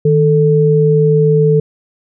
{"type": "tone pair together", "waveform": "sine", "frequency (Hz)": [155.68, 440], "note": ["D#3", "A4"], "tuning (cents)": [1, 0], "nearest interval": "octave + tritone", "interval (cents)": 1799, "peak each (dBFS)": -10, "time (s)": [0.05, 1.6], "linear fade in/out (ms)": 5, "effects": []}